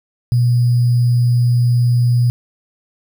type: tone with sample-and-hold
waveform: sine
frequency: 121.3 Hz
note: B2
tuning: 31 cents flat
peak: -10 dBFS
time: 0.32-2.3 s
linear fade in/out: 0 ms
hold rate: 4900 Hz
effects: none